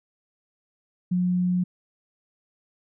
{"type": "tone", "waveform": "sine", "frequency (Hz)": 179.9, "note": "F#3", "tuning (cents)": -48, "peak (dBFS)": -20, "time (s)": [1.11, 1.64], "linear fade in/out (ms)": 10, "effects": []}